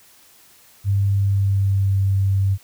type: tone with pitch glide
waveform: sine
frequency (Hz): 99.3 to 97.43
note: G2 to G2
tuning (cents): +23 to -10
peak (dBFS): -15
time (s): 0.84-2.58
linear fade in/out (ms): 50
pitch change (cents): -33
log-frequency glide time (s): 1.12-1.97
effects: white hiss -51 dBFS RMS until 2.63 s